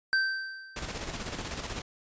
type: tone with exponential decay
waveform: square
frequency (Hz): 1556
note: G6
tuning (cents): -13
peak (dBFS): -22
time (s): 0.13-1.05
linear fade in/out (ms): 0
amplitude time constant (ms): 200
type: noise with tremolo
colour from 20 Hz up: pink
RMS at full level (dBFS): -35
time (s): 0.76-1.82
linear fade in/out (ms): 5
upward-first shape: square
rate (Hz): 16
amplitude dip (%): 45
effects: resampled to 16000 Hz